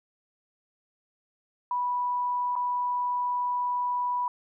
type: tone with dropouts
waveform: sine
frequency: 983 Hz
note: B5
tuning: 8 cents flat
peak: -25 dBFS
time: 1.71-4.28 s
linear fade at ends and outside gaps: 2 ms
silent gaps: 2.555-2.562 s
effects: none